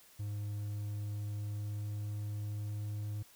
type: tone with pitch glide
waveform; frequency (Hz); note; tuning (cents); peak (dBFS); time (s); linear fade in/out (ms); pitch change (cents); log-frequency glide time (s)
triangle; 103.5 to 104.58; G#2 to G#2; -5 to +13; -34; 0.19-3.23; 10; +18; 0.54-2.95
effects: white hiss -61 dBFS RMS until 3.35 s